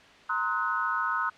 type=chord; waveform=sine; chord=C half-diminished seventh; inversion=third; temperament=equal with one note detuned; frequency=932.3 / 1046.5 / 1272.9 / 1480 Hz; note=Bb5 / C6 / Eb6 / Gb6; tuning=0 / 0 / +39 / 0 cents; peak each=-35 / -33 / -29 / -30 dBFS; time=0.29-1.3 s; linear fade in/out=10 ms; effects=white hiss -52 dBFS RMS until 1.37 s + low-pass 3000 Hz 12 dB/octave